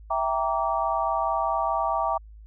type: chord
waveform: sine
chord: E half-diminished seventh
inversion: none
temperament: equal with one note detuned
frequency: 659.3 / 784 / 932.3 / 1154.5 Hz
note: E5 / G5 / Bb5 / D6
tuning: 0 / 0 / 0 / -30 cents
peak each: -28 dBFS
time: 0.1-2.18 s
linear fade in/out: 10 ms
effects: added 53 Hz sine -43 dBFS peak until 2.46 s